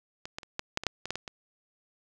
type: clicks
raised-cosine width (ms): 0.2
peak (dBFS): -21 / -18 / -28 / -14 / -10 / -19 / -8 / -19 / -13 / -17 / -21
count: 11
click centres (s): 0.255 / 0.385 / 0.432 / 0.594 / 0.774 / 0.836 / 0.867 / 1.056 / 1.106 / 1.156 / 1.278
effects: none